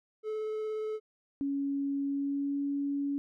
triangle tone with vibrato, 432.4 Hz, A4, 30 cents flat, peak -30 dBFS, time 0.23-1 s, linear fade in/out 50 ms, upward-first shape triangle, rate 17 Hz, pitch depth 10 cents each way
sine tone with pitch glide, 279 to 282.1 Hz, C#4 to C#4, +11 to +30 cents, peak -29 dBFS, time 1.41-3.18 s, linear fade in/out 0 ms, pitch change +19 cents, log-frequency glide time 2.06-2.6 s
effects none

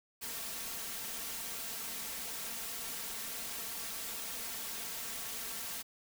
white noise with comb filter, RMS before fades -41 dBFS, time 0.21-5.83 s, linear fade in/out 20 ms, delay 4.4 ms, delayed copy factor +0.6, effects none

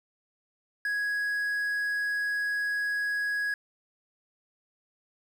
triangle tone with quantisation, 1664 Hz, G#6, 3 cents sharp, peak -25 dBFS, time 0.85-3.54 s, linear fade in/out 2 ms, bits 9, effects none

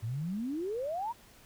sine exponential sweep, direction up, 103.83 to 983 Hz, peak -32 dBFS, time 0.02-1.13 s, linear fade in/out 20 ms, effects pink hiss -58 dBFS RMS until 1.45 s

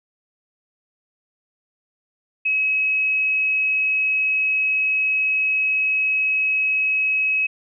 sine tone, 2559 Hz, D#7, 48 cents sharp, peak -17 dBFS, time 2.45-7.47 s, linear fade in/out 10 ms, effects none

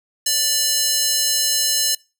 square tone with high-pass filter, 588 Hz, D5, 2 cents sharp, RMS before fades -19 dBFS, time 0.26-1.95 s, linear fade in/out 5 ms, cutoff 5000 Hz, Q 1.1, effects noise-tail reverb RT60 0.3 s tail -24 dB re dry

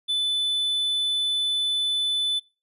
triangle tone, 3500 Hz, A7, 10 cents flat, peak -20 dBFS, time 0.08-2.4 s, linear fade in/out 20 ms, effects noise-tail reverb RT60 0.3 s tail -21 dB re dry + resampled to 32000 Hz

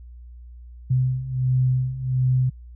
sine beating tone pair, 127.4 / 128.8 Hz, C3 / C3, -46 / -27 cents, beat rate 1.4 Hz, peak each -24 / -20 dBFS, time 0.9-2.5 s, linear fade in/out 10 ms, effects added 60 Hz sine -39 dBFS peak until 2.75 s

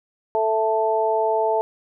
harmonic tone, 220 Hz, A3, in tune, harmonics 2 / 3 / 4, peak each -22 / -22 / -22 dBFS, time 0.35-1.61 s, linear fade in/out 0 ms, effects none

